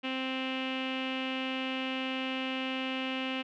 sawtooth tone with low-pass filter, 261.6 Hz, C4, in tune, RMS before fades -34 dBFS, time 0.03-3.43 s, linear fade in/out 20 ms, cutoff 2800 Hz, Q 6.2, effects none

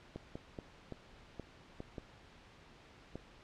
clicks, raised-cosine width 2 ms, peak -29 dBFS, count 8, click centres 0.16 / 0.355 / 0.588 / 0.923 / 1.397 / 1.804 / 1.982 / 3.156 s, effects pink hiss -59 dBFS RMS until 3.43 s + low-pass 4000 Hz 12 dB/octave

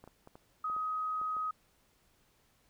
clicks, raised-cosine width 1 ms, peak -37 dBFS, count 8, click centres 0.04 / 0.076 / 0.274 / 0.355 / 0.699 / 0.765 / 1.215 / 1.367 s
sine tone, 1260 Hz, D#6, 21 cents sharp, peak -32 dBFS, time 0.64-1.51 s, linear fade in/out 5 ms
effects pink hiss -70 dBFS RMS until 2.69 s

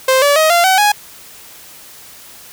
sawtooth tone with pitch steps, 523.3 / 574 / 629.5 / 690.5 / 757.4 / 830.7 Hz, C5 / D5 / D#5 / F5 / F#5 / G#5, 0 / -40 / +20 / -20 / +40 / 0 cents, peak -5 dBFS, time 0.08-0.92 s, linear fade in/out 5 ms, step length 140 ms, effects white hiss -38 dBFS RMS until 2.52 s

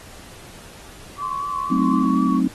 sine tone with vibrato, 1133 Hz, C#6, 37 cents sharp, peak -24 dBFS, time 1.17-2.41 s, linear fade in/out 50 ms, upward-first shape sine, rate 4 Hz, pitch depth 29 cents each way
sine tone with tremolo, 1047 Hz, C6, 1 cent sharp, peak -26 dBFS, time 1.21-2.11 s, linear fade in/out 20 ms, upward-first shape sine, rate 3.2 Hz, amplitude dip 65%
sine chord, F# diminished seventh, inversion none, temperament equal with one note detuned, 187.91 / 220 / 261.6 / 311.1 Hz, F#3 / A3 / C4 / Eb4, +27 / 0 / 0 / 0 cents, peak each -22 / -23 / -19 / -24 dBFS, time 1.7-2.48 s, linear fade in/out 10 ms
effects pink hiss -43 dBFS RMS until 2.54 s + AAC 32 kbps

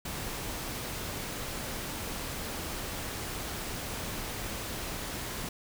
pink noise, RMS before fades -37 dBFS, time 0.05-5.49 s, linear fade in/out 5 ms, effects none

